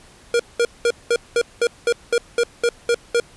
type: tone bursts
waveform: square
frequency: 473 Hz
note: A#4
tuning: 25 cents sharp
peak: -15 dBFS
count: 12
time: 0.34-3.2 s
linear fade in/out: 2 ms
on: 55 ms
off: 200 ms
effects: pink hiss -48 dBFS RMS until 3.36 s + resampled to 24000 Hz